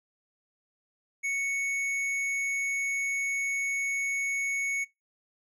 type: tone with hard clipping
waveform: sine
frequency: 2217 Hz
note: C#7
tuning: in tune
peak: -29 dBFS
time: 1.23-4.85 s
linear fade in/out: 20 ms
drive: 8 dB
effects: noise-tail reverb RT60 0.2 s tail -22 dB re dry